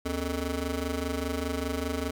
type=ring-modulated tone; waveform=20% pulse; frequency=174.61 Hz; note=F3; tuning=in tune; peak=-21 dBFS; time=0.05-2.11 s; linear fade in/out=10 ms; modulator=99.8 Hz; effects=none